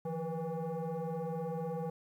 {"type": "tone with frequency modulation", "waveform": "sine", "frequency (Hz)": 155.56, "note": "D#3", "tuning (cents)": 0, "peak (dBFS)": -33, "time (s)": [0.05, 1.9], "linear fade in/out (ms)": 5, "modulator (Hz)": 327, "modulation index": 1.8, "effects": ["tanh soft clip ceiling -31 dBFS", "11-bit"]}